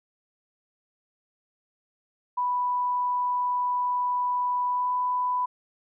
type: tone with pitch glide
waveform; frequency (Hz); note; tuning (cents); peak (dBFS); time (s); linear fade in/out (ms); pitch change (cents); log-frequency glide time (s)
sine; 987.8 to 994.7; B5 to B5; 0 to +12; -23; 2.37-5.46; 10; +12; 4.67-4.92
effects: none